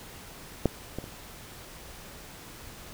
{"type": "clicks", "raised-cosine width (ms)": 2, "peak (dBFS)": [-8, -19, -27], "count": 3, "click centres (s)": [0.657, 0.986, 1.041], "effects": ["pink hiss -46 dBFS RMS until 2.93 s"]}